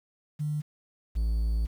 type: tone pair in turn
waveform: sine / triangle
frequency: 150 / 55.51 Hz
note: D3 / A1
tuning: +37 / +16 cents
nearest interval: octave + perfect fourth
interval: 1721 cents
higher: first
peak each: -27 / -22 dBFS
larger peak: second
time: 0.39-0.62 / 1.15-1.67 s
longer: second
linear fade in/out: 20 ms
effects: 9-bit